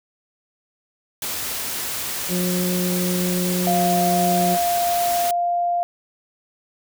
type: noise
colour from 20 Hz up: white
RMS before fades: -27 dBFS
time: 1.22-5.31 s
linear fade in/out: 2 ms
type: harmonic tone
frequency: 180.2 Hz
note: F#3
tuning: 45 cents flat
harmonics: 1 / 2 / 3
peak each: -21 / -27 / -31 dBFS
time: 2.28-4.58 s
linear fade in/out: 50 ms
type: tone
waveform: sine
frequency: 698.5 Hz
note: F5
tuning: in tune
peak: -18 dBFS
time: 3.67-5.83 s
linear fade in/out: 0 ms
effects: none